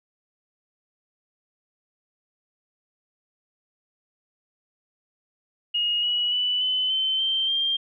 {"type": "tone with pitch steps", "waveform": "sine", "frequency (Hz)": [2872, 2922, 2973, 3025, 3078, 3132, 3187], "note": ["F7", "F#7", "F#7", "F#7", "G7", "G7", "G7"], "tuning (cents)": [48, -22, 8, 38, -32, -2, 28], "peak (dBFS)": -21, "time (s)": [5.74, 7.77], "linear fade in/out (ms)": 10, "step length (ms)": 290, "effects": []}